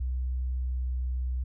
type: tone with pitch glide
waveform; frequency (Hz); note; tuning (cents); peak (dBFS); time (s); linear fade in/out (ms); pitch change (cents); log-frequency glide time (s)
sine; 63.4 to 63; B1 to B1; +46 to +35; -26; 0-1.44; 10; -11; 0.54-0.86
effects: tanh soft clip ceiling -24 dBFS